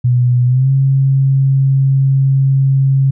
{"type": "tone with pitch glide", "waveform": "sine", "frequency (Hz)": [123.47, 135.42], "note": ["B2", "C#3"], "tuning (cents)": [0, -40], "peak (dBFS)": -8, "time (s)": [0.04, 3.11], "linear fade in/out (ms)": 10, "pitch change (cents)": 160, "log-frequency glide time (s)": [0.46, 0.7], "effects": []}